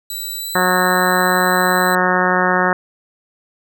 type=tone with pitch glide; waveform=10% pulse; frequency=3951 to 4022 Hz; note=B7 to B7; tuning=0 to +31 cents; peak=-17 dBFS; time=0.1-1.95 s; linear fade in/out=2 ms; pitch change=+31 cents; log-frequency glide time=0.36-0.65 s
type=harmonic tone; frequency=182.3 Hz; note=F#3; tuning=25 cents flat; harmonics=1 / 2 / 3 / 4 / 5 / 6 / 7 / 8 / 9 / 10; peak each=-22 / -22 / -22 / -22 / -22 / -22 / -22 / -22 / -22 / -22 dBFS; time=0.55-2.73 s; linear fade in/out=2 ms
effects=none